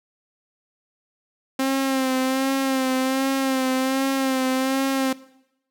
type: tone with vibrato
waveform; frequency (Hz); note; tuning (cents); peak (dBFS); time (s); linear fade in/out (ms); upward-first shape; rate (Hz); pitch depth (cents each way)
sawtooth; 264.7; C4; +20; -16; 1.59-5.13; 5; sine; 1.3; 36
effects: noise-tail reverb RT60 0.8 s tail -19 dB re dry